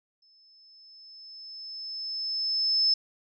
sine tone with exponential growth, 5240 Hz, E8, 11 cents flat, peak -19 dBFS, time 0.22-2.94 s, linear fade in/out 5 ms, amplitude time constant 590 ms, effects none

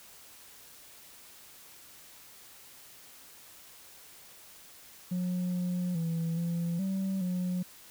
sine tone with pitch steps, 180.1 / 179.1 / 165.4 / 170.2 / 192 / 180.7 Hz, F#3 / F3 / E3 / F3 / G3 / F#3, -46 / +44 / +6 / -44 / -36 / -41 cents, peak -26 dBFS, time 5.11-7.63 s, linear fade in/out 10 ms, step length 420 ms, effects tanh soft clip ceiling -28 dBFS + white hiss -53 dBFS RMS until 7.9 s

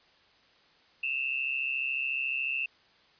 sine tone pair together, 2609 / 2743 Hz, E7 / F7, -18 / -32 cents, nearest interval minor second, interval 86 cents, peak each -31 / -32 dBFS, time 1.03-2.66 s, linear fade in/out 5 ms, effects white hiss -62 dBFS RMS until 3.19 s + resampled to 11025 Hz

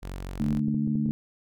sawtooth tone, 46.25 Hz, F#1, in tune, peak -30 dBFS, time 0.02-0.6 s, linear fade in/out 20 ms
harmonic tone, 73.42 Hz, D2, in tune, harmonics 2 / 3 / 4, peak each -29 / -25 / -34 dBFS, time 0.4-1.11 s, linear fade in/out 0 ms
clicks, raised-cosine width 3 ms, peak -24 dBFS, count 7, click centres 0.519 / 0.683 / 0.745 / 0.875 / 0.955 / 1.059 / 1.09 s
effects none

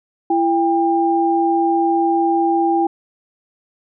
sine tone pair together, 335.6 / 798.2 Hz, E4 / G5, +31 / +31 cents, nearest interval octave + minor third, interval 1500 cents, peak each -16 dBFS, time 0.3-2.87 s, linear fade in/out 5 ms, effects none

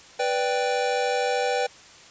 square chord, G major, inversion first, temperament equal, 493.9 / 587.3 / 784 Hz, B4 / D5 / G5, 0 / 0 / 0 cents, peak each -26 / -30 / -27 dBFS, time 0.19-1.67 s, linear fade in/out 10 ms, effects white hiss -48 dBFS RMS until 2.1 s + resampled to 16000 Hz

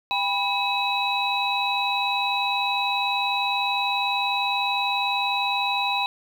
sine tone cluster, 799 / 988 / 2561 / 3911 Hz, G5 / B5 / D#7 / B7, +33 / 0 / +49 / -18 cents, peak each -27 dBFS, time 0.11-6.06 s, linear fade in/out 0 ms, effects 8-bit

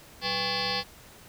sine tone with frequency modulation, 2637 Hz, E7, in tune, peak -26 dBFS, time 0.21-0.84 s, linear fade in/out 50 ms, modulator 306 Hz, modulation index 7.6, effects pink hiss -51 dBFS RMS until 1.28 s

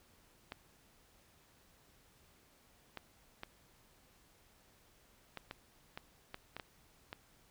clicks, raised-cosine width 0.3 ms, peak -27 dBFS, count 10, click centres 0.521 / 2.973 / 3.434 / 5.373 / 5.511 / 5.975 / 6.344 / 6.566 / 6.598 / 7.129 s, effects pink hiss -67 dBFS RMS until 7.5 s

